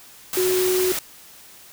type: tone in noise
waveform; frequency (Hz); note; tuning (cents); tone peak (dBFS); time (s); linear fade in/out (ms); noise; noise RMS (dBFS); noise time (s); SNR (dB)
sine; 368.7; F#4; -6; -18; 0.37-0.92; 2; white; -26; 0.33-0.99; +5
effects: white hiss -46 dBFS RMS until 1.72 s